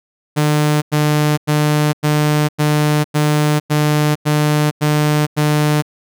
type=tone bursts; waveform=sawtooth; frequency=150 Hz; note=D3; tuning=37 cents sharp; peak=-8 dBFS; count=10; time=0.36-5.824 s; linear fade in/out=20 ms; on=460 ms; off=96 ms; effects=none